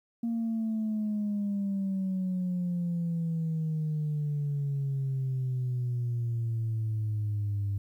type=exponential sweep; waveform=sine; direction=down; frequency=233.1 to 99.2 Hz; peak=-26 dBFS; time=0.23-7.78 s; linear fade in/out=5 ms; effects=tanh soft clip ceiling -25 dBFS + 11-bit